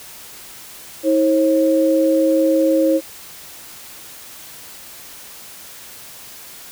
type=tone pair together; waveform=sine; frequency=320 / 538.2 Hz; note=D#4 / C5; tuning=+49 / +49 cents; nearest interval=major sixth; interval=900 cents; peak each=-15 dBFS; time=1.03-3.01 s; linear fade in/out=50 ms; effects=white hiss -38 dBFS RMS until 6.71 s